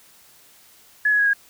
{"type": "tone with pitch steps", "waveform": "sine", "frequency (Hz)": [1700, 1678.5, 1657.3, 1636.4], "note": ["G#6", "G#6", "G#6", "G#6"], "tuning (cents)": [40, 18, -4, -26], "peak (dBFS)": -15, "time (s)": [1.05, 1.334], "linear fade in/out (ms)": 5, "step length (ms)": 71, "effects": ["white hiss -52 dBFS RMS until 1.49 s"]}